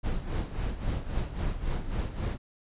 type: noise with tremolo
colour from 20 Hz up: brown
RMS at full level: -28 dBFS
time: 0.03-2.38 s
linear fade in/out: 20 ms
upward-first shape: sine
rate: 3.7 Hz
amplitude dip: 70%
effects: resampled to 8000 Hz